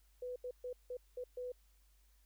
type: tone bursts at uneven times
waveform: sine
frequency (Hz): 497.4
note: B4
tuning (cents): +12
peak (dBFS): -40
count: 6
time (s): 0.22-0.36 / 0.44-0.51 / 0.64-0.73 / 0.9-0.97 / 1.17-1.24 / 1.37-1.52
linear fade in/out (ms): 5
effects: added 50 Hz sine -66 dBFS peak until 2.25 s + white hiss -75 dBFS RMS until 2.25 s